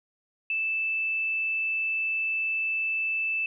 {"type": "tone", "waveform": "sine", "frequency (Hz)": 2637, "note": "E7", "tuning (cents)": 0, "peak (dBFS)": -25, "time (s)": [0.5, 3.46], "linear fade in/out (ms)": 2, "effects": []}